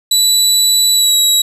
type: tone with pitch glide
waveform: 25% pulse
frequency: 3951 to 3879 Hz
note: B7 to B7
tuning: 0 to -32 cents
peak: -4 dBFS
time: 0.11-1.42 s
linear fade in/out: 5 ms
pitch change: -32 cents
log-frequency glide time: 0.93-1.16 s
effects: 7-bit